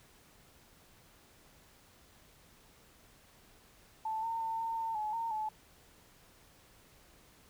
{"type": "tone with pitch steps", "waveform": "sine", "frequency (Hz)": [880, 911, 901, 909, 903, 853, 915, 863], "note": ["A5", "A#5", "A5", "A#5", "A5", "G#5", "A#5", "A5"], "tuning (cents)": [0, -40, 41, -44, 45, 46, -32, -34], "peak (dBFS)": -33, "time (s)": [4.05, 5.49], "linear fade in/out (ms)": 5, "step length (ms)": 180, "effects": ["pink hiss -62 dBFS RMS until 7.49 s"]}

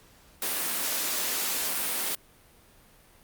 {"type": "high-pass noise", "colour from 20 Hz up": "white", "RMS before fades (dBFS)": -29, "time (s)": [0.42, 2.15], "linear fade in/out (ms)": 2, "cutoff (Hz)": 180, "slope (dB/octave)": 48, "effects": ["pink hiss -57 dBFS RMS until 3.23 s", "Opus 48 kbps"]}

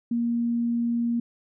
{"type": "tone", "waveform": "sine", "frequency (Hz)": 235.4, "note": "A#3", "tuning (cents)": 17, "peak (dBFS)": -22, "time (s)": [0.11, 1.2], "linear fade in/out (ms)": 5, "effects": []}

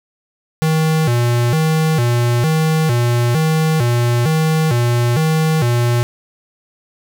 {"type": "tone with vibrato", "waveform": "square", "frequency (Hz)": 137.8, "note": "C#3", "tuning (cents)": -10, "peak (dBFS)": -13, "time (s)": [0.62, 6.03], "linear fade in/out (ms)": 0, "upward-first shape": "square", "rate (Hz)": 1.1, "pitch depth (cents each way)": 240, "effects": []}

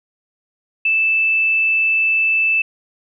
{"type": "tone", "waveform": "sine", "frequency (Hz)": 2637, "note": "E7", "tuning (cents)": 0, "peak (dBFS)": -13, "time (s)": [0.85, 2.62], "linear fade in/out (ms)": 5, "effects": []}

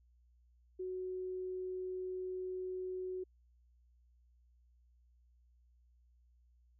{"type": "tone", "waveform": "sine", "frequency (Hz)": 370, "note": "F#4", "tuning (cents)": 0, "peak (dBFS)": -38, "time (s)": [0.79, 3.24], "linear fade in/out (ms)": 10, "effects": ["added 60 Hz sine -65 dBFS peak until 6.79 s"]}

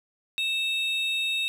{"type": "tone pair together", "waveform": "triangle", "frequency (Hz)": [2637, 3729], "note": ["E7", "A#7"], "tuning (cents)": [0, 0], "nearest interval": "tritone", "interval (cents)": 600, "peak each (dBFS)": -26, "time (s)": [0.38, 1.48], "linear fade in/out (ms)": 0, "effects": []}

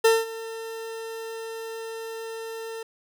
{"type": "tone with ADSR envelope", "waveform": "40% pulse", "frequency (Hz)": 451.1, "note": "A4", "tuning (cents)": 43, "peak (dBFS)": -13, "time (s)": [0.04, 2.83], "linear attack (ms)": 10, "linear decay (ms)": 200, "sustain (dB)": -19, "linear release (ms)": 4, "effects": []}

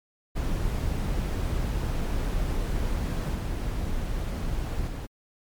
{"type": "noise with level steps", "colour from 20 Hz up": "brown", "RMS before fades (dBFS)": [-27, -29, -32], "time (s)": [0.35, 5.07], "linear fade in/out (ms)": 20, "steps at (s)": [3.35, 4.87], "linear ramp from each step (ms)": 5, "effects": ["MP3 96 kbps"]}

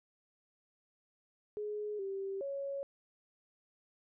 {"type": "tone with pitch steps", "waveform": "sine", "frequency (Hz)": [419.4, 389.9, 555], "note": ["G#4", "G4", "C#5"], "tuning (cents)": [17, -9, 2], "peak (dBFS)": -36, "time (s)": [1.57, 2.83], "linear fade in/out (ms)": 0, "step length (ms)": 420, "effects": []}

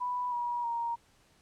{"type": "tone with pitch steps", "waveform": "sine", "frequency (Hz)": [987.8, 961.3, 935.6], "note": ["B5", "B5", "A#5"], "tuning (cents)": [0, -47, 6], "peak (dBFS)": -30, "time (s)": [0, 0.96], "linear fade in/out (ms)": 20, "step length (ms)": 320, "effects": ["pink hiss -65 dBFS RMS until 1.41 s", "low-pass 10000 Hz 12 dB/octave"]}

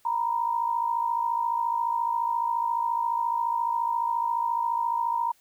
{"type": "tone pair together", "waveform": "sine", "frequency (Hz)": [933.4, 987.8], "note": ["A#5", "B5"], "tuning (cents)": [2, 0], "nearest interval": "minor second", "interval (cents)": 98, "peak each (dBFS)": [-25, -29], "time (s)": [0.05, 5.32], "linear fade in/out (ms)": 5, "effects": ["white hiss -63 dBFS RMS until 5.4 s"]}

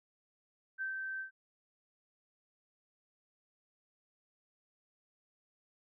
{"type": "tone with ADSR envelope", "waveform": "sine", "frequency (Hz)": 1552, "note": "G6", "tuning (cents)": -18, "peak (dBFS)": -34, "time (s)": [0.78, 1.31], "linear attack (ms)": 35, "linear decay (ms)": 120, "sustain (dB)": -3, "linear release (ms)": 110, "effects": []}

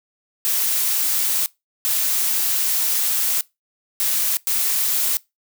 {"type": "noise bursts at uneven times", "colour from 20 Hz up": "blue", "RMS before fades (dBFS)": -20, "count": 4, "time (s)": [[0.45, 1.46], [1.85, 3.41], [4, 4.37], [4.47, 5.17]], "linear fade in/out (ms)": 0, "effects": ["noise-tail reverb RT60 0.2 s tail -22 dB re dry"]}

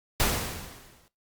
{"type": "noise with exponential decay", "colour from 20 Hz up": "pink", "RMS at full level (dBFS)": -22, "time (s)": [0.2, 1.08], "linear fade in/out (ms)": 0, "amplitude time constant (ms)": 190, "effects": ["noise-tail reverb RT60 0.2 s tail -18 dB re dry", "Opus 48 kbps"]}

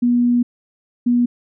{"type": "tone pair in turn", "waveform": "sine", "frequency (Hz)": [242.1, 242.1], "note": ["B3", "B3"], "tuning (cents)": [-34, -34], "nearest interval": "unison", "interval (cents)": 0, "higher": "neither", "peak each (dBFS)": -12, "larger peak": "neither", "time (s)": [[0.02, 0.43], [1.06, 1.26]], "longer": "first", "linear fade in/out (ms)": 10, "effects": []}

